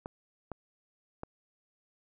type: clicks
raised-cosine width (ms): 1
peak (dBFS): -24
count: 3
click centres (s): 0.059 / 0.517 / 1.234
effects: none